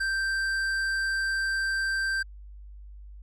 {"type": "tone with tanh clipping", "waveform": "sine", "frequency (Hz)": 1568, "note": "G6", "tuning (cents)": 0, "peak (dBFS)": -27, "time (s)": [0, 2.23], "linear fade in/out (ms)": 10, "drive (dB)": 11, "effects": ["added 50 Hz sine -42 dBFS peak until 3.22 s"]}